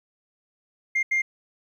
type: tone bursts at uneven times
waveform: sine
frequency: 2112 Hz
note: C7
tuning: 16 cents sharp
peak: -18 dBFS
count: 2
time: 0.95-1.03 / 1.11-1.22 s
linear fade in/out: 10 ms
effects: tanh soft clip ceiling -18 dBFS + 10-bit